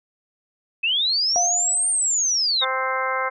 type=linear two-way sweep; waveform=sine; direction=up then down; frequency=2524 to 8900 to 3530 Hz; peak=-18 dBFS; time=0.83-2.65 s; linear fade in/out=10 ms; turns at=1.89 s
type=tone with exponential decay; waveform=sine; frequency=709 Hz; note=F5; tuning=26 cents sharp; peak=-18 dBFS; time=1.36-2.1 s; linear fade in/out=0 ms; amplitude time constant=160 ms
type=harmonic tone; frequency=261.6 Hz; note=C4; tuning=in tune; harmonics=2 / 3 / 4 / 5 / 6 / 7 / 8; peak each=-28 / -31 / -26 / -28 / -29 / -39 / -29 dBFS; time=2.61-3.3 s; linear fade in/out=20 ms
effects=none